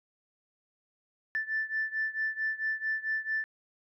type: beating tone pair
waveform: sine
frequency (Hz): 1760 / 1764.5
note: A6 / A6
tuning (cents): 0 / +4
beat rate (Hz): 4.5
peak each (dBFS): -31 / -33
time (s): 1.35-3.44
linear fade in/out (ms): 0
effects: tanh soft clip ceiling -22 dBFS